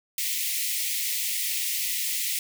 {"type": "high-pass noise", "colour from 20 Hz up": "white", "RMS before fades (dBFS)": -28, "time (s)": [0.18, 2.39], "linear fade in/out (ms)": 2, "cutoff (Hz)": 1900, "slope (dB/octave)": 96, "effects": []}